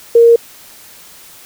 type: tone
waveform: sine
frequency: 466.2 Hz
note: A#4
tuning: in tune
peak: -3 dBFS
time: 0.15-0.36 s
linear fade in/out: 5 ms
effects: white hiss -39 dBFS RMS until 1.45 s